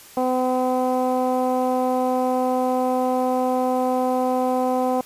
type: tone with low-pass filter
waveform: 15% pulse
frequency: 254.6 Hz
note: C4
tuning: 47 cents flat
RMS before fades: -21 dBFS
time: 0.17-5.01 s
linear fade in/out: 2 ms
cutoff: 800 Hz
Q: 1.5
effects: white hiss -45 dBFS RMS until 5.05 s + resampled to 32000 Hz